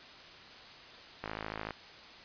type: click train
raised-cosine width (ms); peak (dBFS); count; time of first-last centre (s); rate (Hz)
0.5; -22; 26; 1.24-1.707; 53.5
effects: white hiss -51 dBFS RMS until 2.24 s + resampled to 11025 Hz